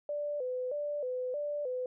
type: tone with vibrato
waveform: sine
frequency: 544 Hz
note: C#5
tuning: 33 cents flat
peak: -32 dBFS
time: 0.09-1.86 s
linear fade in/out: 2 ms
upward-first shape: square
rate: 1.6 Hz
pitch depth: 130 cents each way
effects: none